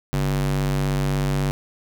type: tone with high-pass filter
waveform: square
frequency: 48.21 Hz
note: G1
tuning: 28 cents flat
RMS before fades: -22 dBFS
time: 0.13-1.51 s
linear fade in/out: 0 ms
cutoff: 98 Hz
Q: 3.3
effects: none